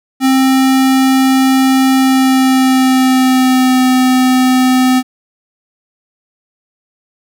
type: tone with pitch glide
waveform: square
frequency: 264.1 to 256.1 Hz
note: C4 to C4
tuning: +16 to -37 cents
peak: -8 dBFS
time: 0.2-5.03 s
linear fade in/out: 50 ms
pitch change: -53 cents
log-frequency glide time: 1.97-3.84 s
effects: none